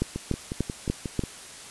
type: two click trains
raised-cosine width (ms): 3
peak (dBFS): -17 / -11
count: 7 / 5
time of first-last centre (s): 0.16-1.237 / 0.02-1.193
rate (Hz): 5.57 / 3.41
effects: white hiss -43 dBFS RMS until 1.7 s + resampled to 24000 Hz